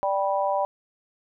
harmonic tone, 196 Hz, G3, in tune, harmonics 3 / 4 / 5, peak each -25 / -26 / -27 dBFS, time 0.03-0.65 s, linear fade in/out 0 ms, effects none

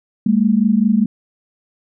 sine tone pair together, 202.1 / 226.9 Hz, G#3 / A#3, -47 / -47 cents, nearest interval major second, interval 200 cents, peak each -14 dBFS, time 0.26-1.06 s, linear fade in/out 5 ms, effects none

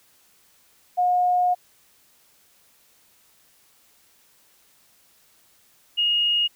sine tone pair in turn, 720 / 2863 Hz, F#5 / F7, -47 / +42 cents, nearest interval 2 octaves, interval 2389 cents, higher second, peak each -17 / -18 dBFS, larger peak first, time 0.97-1.55 / 5.97-6.48 s, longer first, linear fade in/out 20 ms, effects white hiss -59 dBFS RMS until 6.55 s

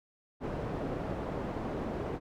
white low-pass noise, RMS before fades -36 dBFS, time 0.4-2.2 s, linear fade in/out 50 ms, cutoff 530 Hz, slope 12 dB/octave, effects none

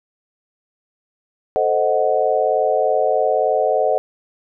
sine chord, A diminished seventh, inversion none, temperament equal, 440 / 523.3 / 622.3 / 740 Hz, A4 / C5 / Eb5 / Gb5, 0 / 0 / 0 / 0 cents, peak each -21 / -20 / -19 / -20 dBFS, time 1.56-3.98 s, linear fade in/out 0 ms, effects none

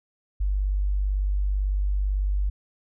sine tone, 49 Hz, G1, in tune, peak -21 dBFS, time 0.4-2.5 s, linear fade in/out 10 ms, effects none

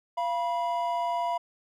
triangle tone pair together, 690 / 974.3 Hz, F5 / B5, -21 / -24 cents, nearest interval tritone, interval 597 cents, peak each -27 dBFS, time 0.17-1.38 s, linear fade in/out 10 ms, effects none

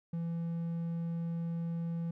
triangle tone, 167.7 Hz, E3, 30 cents sharp, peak -31 dBFS, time 0.13-2.11 s, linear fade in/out 5 ms, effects none

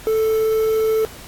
triangle tone with quantisation, 440 Hz, A4, in tune, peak -13 dBFS, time 0.07-1.05 s, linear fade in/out 0 ms, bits 6, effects pink hiss -39 dBFS RMS until 1.27 s + AAC 64 kbps

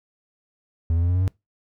triangle tone with pitch steps, 82.41 / 84.63 / 86.91 / 89.25 / 91.65 / 94.12 Hz, E2 / E2 / F2 / F2 / F#2 / F#2, 0 / +46 / -8 / +38 / -16 / +30 cents, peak -16 dBFS, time 0.9-1.278 s, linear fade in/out 0 ms, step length 63 ms, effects noise-tail reverb RT60 0.2 s tail -23 dB re dry

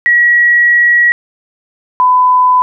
sine tone pair in turn, 1917 / 1003.3 Hz, A#6 / B5, +48 / +27 cents, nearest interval major seventh, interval 1121 cents, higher first, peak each -5 dBFS, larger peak neither, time 0.06-1.12 / 2-2.62 s, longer first, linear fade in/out 0 ms, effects none

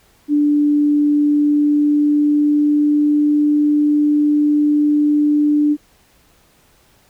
sine tone with pitch glide, 293.7 to 296.1 Hz, D4 to D4, 0 to +14 cents, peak -11 dBFS, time 0.28-5.77 s, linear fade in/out 50 ms, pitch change +14 cents, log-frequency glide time 1.21-3.41 s, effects pink hiss -54 dBFS RMS until 7.09 s

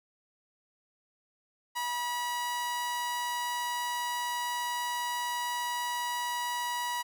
sawtooth tone with amplitude modulation, 969 Hz, B5, 33 cents flat, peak -26 dBFS, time 1.75-7.03 s, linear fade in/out 20 ms, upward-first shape sine, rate 279 Hz, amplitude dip 25%, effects none

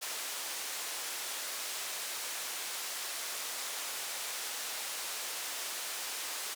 white band-pass noise, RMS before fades -39 dBFS, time 0.01-6.55 s, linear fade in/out 20 ms, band 490 to 10000 Hz, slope 12 dB/octave, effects none

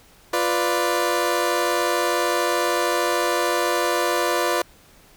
20% pulse chord, B diminished, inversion second, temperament equal, 349.2 / 493.9 / 587.3 Hz, F4 / B4 / D5, 0 / 0 / 0 cents, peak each -19 dBFS, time 0.33-4.62 s, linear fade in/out 5 ms, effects pink hiss -52 dBFS RMS until 5.16 s

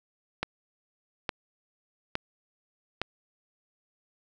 click train, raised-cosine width 0.3 ms, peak -12 dBFS, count 4, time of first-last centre 0.43-3.016 s, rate 1.16 Hz, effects none

